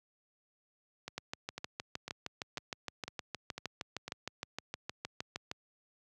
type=two click trains; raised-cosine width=0.2 ms; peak=-23 / -20 dBFS; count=7 / 29; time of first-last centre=1.08-4.08 / 1.18-5.514 s; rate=2 / 6.46 Hz; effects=high-pass 80 Hz 12 dB/octave